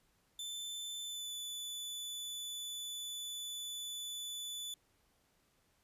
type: tone with pitch glide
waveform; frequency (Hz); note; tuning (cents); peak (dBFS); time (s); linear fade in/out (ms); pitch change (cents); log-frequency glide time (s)
sawtooth; 3531 to 3480; A7 to A7; +5 to -20; -38; 0.39-4.74; 2; -25; 1.04-1.33
effects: pink hiss -74 dBFS RMS until 5.83 s + resampled to 32000 Hz